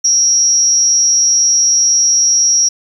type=tone with amplitude modulation; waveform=sine; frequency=5650 Hz; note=F8; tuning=19 cents sharp; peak=-5 dBFS; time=0.04-2.69 s; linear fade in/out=10 ms; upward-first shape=sine; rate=278 Hz; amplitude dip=65%; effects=7-bit